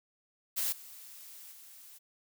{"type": "noise with level steps", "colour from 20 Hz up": "blue", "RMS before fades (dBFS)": [-32, -50, -53], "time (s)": [0.56, 1.99], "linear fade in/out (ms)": 20, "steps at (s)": [0.72, 1.52], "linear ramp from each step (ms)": 5, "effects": []}